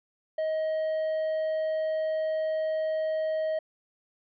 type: tone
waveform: triangle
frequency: 630 Hz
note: D#5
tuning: 21 cents sharp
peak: -24 dBFS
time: 0.38-3.59 s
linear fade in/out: 5 ms
effects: resampled to 11025 Hz